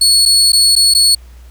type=tone with dropouts; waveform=30% pulse; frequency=4386 Hz; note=C#8; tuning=19 cents flat; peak=-4 dBFS; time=0.01-1.15 s; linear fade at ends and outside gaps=5 ms; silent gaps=0.254-0.258 / 0.521-0.53 / 0.754-0.762 / 0.939-0.948 s; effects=added 60 Hz sine -34 dBFS peak until 1.5 s + pink hiss -49 dBFS RMS until 1.5 s